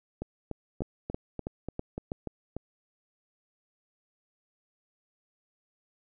two click trains, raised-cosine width 2 ms, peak -21 / -19 dBFS, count 9 / 5, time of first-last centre 0.22-2.566 / 0.82-2.119 s, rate 3.41 / 3.08 Hz, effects none

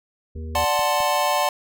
harmonic tone, 79.2 Hz, D#2, 31 cents sharp, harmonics 1 / 3 / 5 / 6, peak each -29 / -39 / -43 / -45 dBFS, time 0.35-0.65 s, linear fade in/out 10 ms
click train, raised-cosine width 5 ms, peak -29 dBFS, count 4, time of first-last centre 0.37-1.004 s, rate 4.73 Hz
square chord, D dominant seventh, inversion none, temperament equal, 587.3 / 740 / 880 / 1046.5 Hz, D5 / F#5 / A5 / C6, 0 / 0 / 0 / 0 cents, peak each -25 dBFS, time 0.55-1.49 s, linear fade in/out 2 ms
effects none

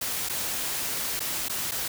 white noise with dropouts, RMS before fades -30 dBFS, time 0.01-1.88 s, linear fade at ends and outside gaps 5 ms, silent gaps 0.289-0.295 / 1.195-1.203 / 1.485-1.495 / 1.712-1.717 s, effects none

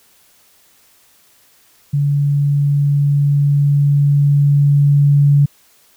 sine tone with level ramp, 143.1 Hz, D3, 45 cents flat, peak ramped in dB -12 to -7 dBFS, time 1.93-5.46 s, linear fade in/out 10 ms, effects white hiss -52 dBFS RMS until 5.96 s

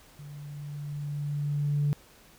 sine tone with level ramp, 145.5 Hz, D3, 16 cents flat, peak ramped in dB -41 to -21 dBFS, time 0.19-1.93 s, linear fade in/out 0 ms, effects tanh soft clip ceiling -19 dBFS + pink hiss -56 dBFS RMS until 2.38 s

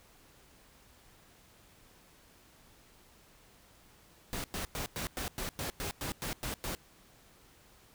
pink noise bursts, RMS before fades -37 dBFS, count 12, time 4.33-6.75 s, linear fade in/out 0 ms, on 110 ms, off 100 ms, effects pink hiss -61 dBFS RMS until 7.94 s

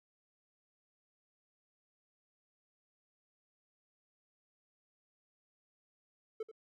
triangle tone with echo, 440 Hz, A4, in tune, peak -34 dBFS, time 6.4-6.43 s, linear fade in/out 5 ms, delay 85 ms, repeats 1, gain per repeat -12 dB, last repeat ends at 6.515 s, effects none

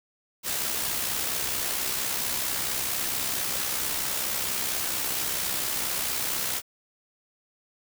white noise with amplitude modulation, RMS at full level -27 dBFS, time 0.43-6.62 s, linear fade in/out 50 ms, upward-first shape sine, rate 64.4 Hz, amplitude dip 40%, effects none

